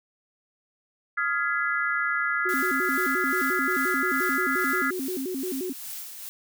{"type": "chord", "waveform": "sine", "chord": "F half-diminished seventh", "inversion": "third", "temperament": "just", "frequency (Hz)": [1257.2, 1396.9, 1676.3, 2012], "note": ["Eb6", "F6", "Ab6", "Cb7"], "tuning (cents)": [18, 0, 16, 32], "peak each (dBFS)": [-31, -27, -28, -31], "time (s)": [1.17, 4.91], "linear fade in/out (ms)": 10}
{"type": "tone with vibrato", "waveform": "sine", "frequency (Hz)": 313.2, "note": "D#4", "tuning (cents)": 11, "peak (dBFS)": -28, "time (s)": [2.45, 5.73], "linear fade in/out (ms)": 10, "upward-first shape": "square", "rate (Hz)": 5.7, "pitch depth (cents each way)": 280}
{"type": "noise with tremolo", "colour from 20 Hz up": "blue", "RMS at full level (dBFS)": -36, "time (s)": [2.49, 6.29], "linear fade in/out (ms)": 0, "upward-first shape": "sine", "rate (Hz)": 2.4, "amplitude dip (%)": 45}
{"effects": []}